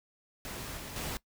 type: noise with level steps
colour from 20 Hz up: pink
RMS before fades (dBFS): -41 / -43 / -37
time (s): 0.45-1.17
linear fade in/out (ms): 0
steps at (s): 0.77 / 0.96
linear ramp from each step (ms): 2
effects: noise-tail reverb RT60 0.1 s tail -20 dB re dry